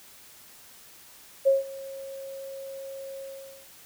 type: tone with ADSR envelope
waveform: sine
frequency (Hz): 543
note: C#5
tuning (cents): -36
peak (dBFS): -15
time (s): 1.45-3.68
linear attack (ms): 24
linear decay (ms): 160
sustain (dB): -21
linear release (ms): 460
effects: white hiss -51 dBFS RMS until 3.85 s